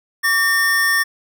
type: tone pair together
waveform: square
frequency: 1145 / 1817.6 Hz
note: D6 / A#6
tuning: -44 / -44 cents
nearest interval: minor sixth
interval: 800 cents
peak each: -25 / -15 dBFS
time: 0.23-1.04 s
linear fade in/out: 20 ms
effects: none